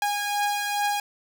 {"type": "beating tone pair", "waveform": "sawtooth", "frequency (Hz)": [820, 822.4], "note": ["G#5", "G#5"], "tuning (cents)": [-22, -17], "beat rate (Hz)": 2.4, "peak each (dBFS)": [-21, -27], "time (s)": [0.02, 1], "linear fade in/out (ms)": 2, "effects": []}